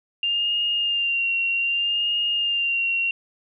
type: tone with vibrato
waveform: sine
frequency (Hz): 2794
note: F7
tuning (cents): 0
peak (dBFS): -20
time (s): 0.23-3.11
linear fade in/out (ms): 2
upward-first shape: sine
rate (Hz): 0.64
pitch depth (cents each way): 32
effects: none